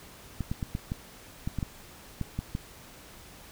clicks, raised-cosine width 5 ms, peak -18 dBFS, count 11, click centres 0.407 / 0.515 / 0.628 / 0.751 / 0.919 / 1.475 / 1.587 / 1.628 / 2.213 / 2.39 / 2.551 s, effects pink hiss -50 dBFS RMS until 3.51 s

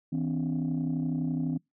sine tone cluster, 160.7 / 255 / 286.9 Hz, E3 / C4 / D4, -44 / -44 / -40 cents, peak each -29 / -29 / -33 dBFS, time 0.12-1.58 s, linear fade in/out 10 ms, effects noise-tail reverb RT60 0.2 s tail -26 dB re dry + tanh soft clip ceiling -22 dBFS

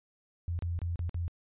sine tone with dropouts, 85.7 Hz, F2, 32 cents flat, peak -30 dBFS, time 0.48-1.28 s, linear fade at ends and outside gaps 0 ms, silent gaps 0.59-0.623 / 0.79-0.817 / 0.958-0.992 / 1.094-1.144 s, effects resampled to 8000 Hz

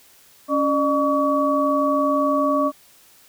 sine tone cluster, 279.4 / 603 / 1133 Hz, C#4 / D5 / C#6, +14 / +46 / +37 cents, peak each -21 dBFS, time 0.48-2.72 s, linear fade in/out 50 ms, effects white hiss -52 dBFS RMS until 3.28 s

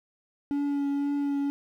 triangle tone with vibrato, 283.6 Hz, C#4, 40 cents sharp, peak -23 dBFS, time 0.51-1.5 s, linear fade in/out 0 ms, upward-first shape triangle, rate 2 Hz, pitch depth 17 cents each way, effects 10-bit

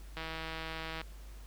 click train, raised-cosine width 0.3 ms, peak -24 dBFS, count 137, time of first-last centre 0.17-1.015 s, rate 161 Hz, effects added 50 Hz sine -46 dBFS peak until 1.46 s + pink hiss -59 dBFS RMS until 1.46 s

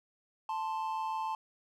triangle tone pair together, 880 / 1046.5 Hz, A5 / C6, 0 / 0 cents, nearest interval minor third, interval 300 cents, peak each -32 / -36 dBFS, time 0.49-1.35 s, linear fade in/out 2 ms, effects none

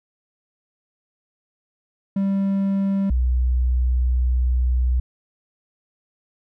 triangle / sine tone pair in turn, 196 / 62.2 Hz, G3 / B1, 0 / +13 cents, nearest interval octave + minor sixth, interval 1987 cents, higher first, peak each -16 dBFS, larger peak neither, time 2.16-3.1 / 3.1-5 s, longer second, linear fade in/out 5 ms, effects none

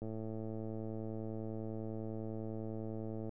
click train, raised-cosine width 2 ms, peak -30 dBFS, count 361, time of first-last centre 0.02-3.293 s, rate 110 Hz, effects none

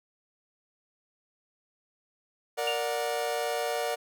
40% pulse chord, Bb augmented, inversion none, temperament equal with one note detuned, 466.2 / 587.3 / 731.1 Hz, Bb4 / D5 / F#5, 0 / 0 / -21 cents, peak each -32 dBFS, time 2.57-3.96 s, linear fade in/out 20 ms
sine tone with exponential decay, 2796 Hz, F7, 1 cent sharp, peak -26 dBFS, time 2.67-2.93 s, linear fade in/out 5 ms, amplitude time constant 55 ms
effects none

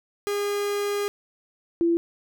45% pulse / sine tone pair in turn, 407.9 / 338 Hz, G#4 / E4, -31 / +43 cents, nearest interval minor third, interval 326 cents, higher first, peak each -24 / -18 dBFS, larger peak second, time 0.27-1.08 / 1.81-1.97 s, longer first, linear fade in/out 0 ms, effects none

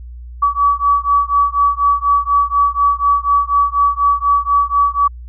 sine beating tone pair, 1140 / 1144.1 Hz, C#6 / D6, +48 / -46 cents, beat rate 4.1 Hz, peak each -14 dBFS, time 0.42-5.08 s, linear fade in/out 10 ms, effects added 60 Hz sine -29 dBFS peak until 5.28 s

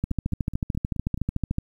two click trains, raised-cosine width 5 ms, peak -21 / -12 dBFS, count 6 / 22, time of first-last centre 0.11-1.176 / 0.04-1.584 s, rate 4.69 / 13.6 Hz, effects 9-bit

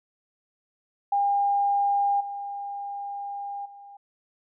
sine tone with level steps, 805 Hz, G5, 46 cents sharp, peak -20 / -31 / -43 dBFS, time 1.12-3.97 s, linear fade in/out 5 ms, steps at 2.2 / 3.65 s, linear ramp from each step 10 ms, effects none

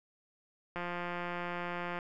click train, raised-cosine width 0.5 ms, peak -23 dBFS, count 216, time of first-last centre 0.76-1.989 s, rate 175 Hz, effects none

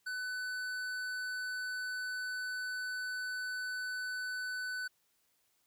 sine tone with tanh clipping, 1500 Hz, F#6, 23 cents sharp, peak -38 dBFS, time 0.06-4.88 s, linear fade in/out 10 ms, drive 14 dB, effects white hiss -75 dBFS RMS until 5.66 s

